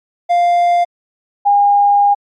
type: tone pair in turn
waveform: triangle / sine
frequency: 698.5 / 811.7 Hz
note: F5 / G#5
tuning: 0 / -40 cents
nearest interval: minor third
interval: 260 cents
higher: second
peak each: -7 dBFS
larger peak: neither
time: 0.29-0.85 / 1.45-2.15 s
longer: second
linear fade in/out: 20 ms
effects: MP3 48 kbps